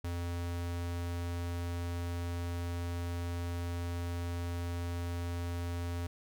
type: tone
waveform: square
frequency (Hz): 86.5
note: F2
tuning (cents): -16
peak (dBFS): -35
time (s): 0.04-6.07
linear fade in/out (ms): 5
effects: none